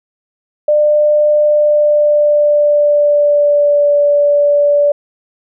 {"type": "tone with pitch glide", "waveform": "sine", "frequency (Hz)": [598, 580], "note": ["D5", "D5"], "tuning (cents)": [31, -22], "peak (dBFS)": -7, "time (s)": [0.68, 4.92], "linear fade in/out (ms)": 5, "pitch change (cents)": -53, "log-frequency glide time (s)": [1.4, 3.95], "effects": []}